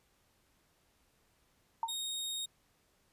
sine tone with exponential decay, 911 Hz, A#5, 40 cents flat, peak -27 dBFS, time 1.83-1.94 s, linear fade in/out 2 ms, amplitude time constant 23 ms
sawtooth tone, 3729 Hz, A#7, in tune, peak -33 dBFS, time 1.88-2.46 s, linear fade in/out 10 ms
effects pink hiss -72 dBFS RMS until 3.12 s + resampled to 32000 Hz

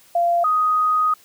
sine tone pair in turn, 690 / 1249.1 Hz, F5 / D#6, -21 / +6 cents, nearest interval minor seventh, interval 1027 cents, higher second, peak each -15 dBFS, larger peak neither, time 0.15-0.44 / 0.44-1.14 s, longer second, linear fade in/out 5 ms, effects white hiss -52 dBFS RMS until 1.24 s

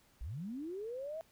sine linear sweep, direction up, 46.25 to 659.3 Hz, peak -39 dBFS, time 0.21-1.21 s, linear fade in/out 0 ms, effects pink hiss -68 dBFS RMS until 1.31 s

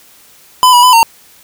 square tone with pitch steps, 1007 / 973 / 1003 / 917 Hz, B5 / B5 / B5 / A#5, +33 / -26 / +26 / -29 cents, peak -4 dBFS, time 0.63-1.03 s, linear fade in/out 0 ms, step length 100 ms, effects white hiss -43 dBFS RMS until 1.43 s

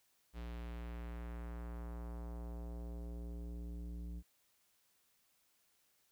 square tone with low-pass filter sweep, 58.7 Hz, A#1, 13 cents sharp, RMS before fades -45 dBFS, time 0.33-4.23 s, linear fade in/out 50 ms, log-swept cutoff 3900 to 230 Hz, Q 1.1, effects white hiss -75 dBFS RMS until 6.11 s

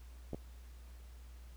clicks, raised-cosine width 2 ms, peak -27 dBFS, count 2, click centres 0.333 / 0.346 s, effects added 60 Hz sine -50 dBFS peak until 1.56 s + pink hiss -65 dBFS RMS until 1.56 s

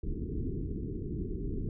pink low-pass noise, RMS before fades -35 dBFS, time 0.03-1.69 s, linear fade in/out 2 ms, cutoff 430 Hz, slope 96 dB/octave, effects none

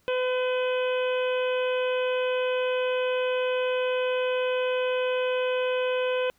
harmonic tone with a mistuned harmonic, 506 Hz, B4, 42 cents sharp, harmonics 1 / 2 / 3 / 4 / 5 / 6 / 7, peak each -24 / -35 / -36 / -45 / -35 / -39 / -47 dBFS, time 0.08-6.3 s, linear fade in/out 0 ms, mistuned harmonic 7, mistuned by -62 cents, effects pink hiss -66 dBFS RMS until 6.38 s

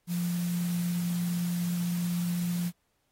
sine tone in noise, 174.61 Hz, F3, in tune, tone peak -27 dBFS, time 0.07-2.72 s, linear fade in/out 50 ms, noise white, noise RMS -43 dBFS, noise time 0.07-2.72 s, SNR +13 dB, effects pink hiss -75 dBFS RMS until 3.11 s + AAC 48 kbps

